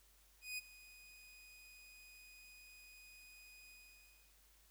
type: tone with ADSR envelope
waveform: sawtooth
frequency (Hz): 2488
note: D#7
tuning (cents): -1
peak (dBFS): -37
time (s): 0.41-4.36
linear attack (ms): 170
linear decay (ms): 22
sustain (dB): -18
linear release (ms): 650
effects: added 50 Hz sine -70 dBFS peak until 4.7 s + white hiss -70 dBFS RMS until 4.7 s